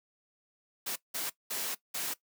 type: noise bursts at uneven times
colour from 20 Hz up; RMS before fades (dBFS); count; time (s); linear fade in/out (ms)
white; -35; 4; 0.86-0.96 / 1.14-1.3 / 1.5-1.75 / 1.94-2.14; 10
effects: noise-tail reverb RT60 0.1 s tail -18 dB re dry + high-pass 200 Hz 12 dB/octave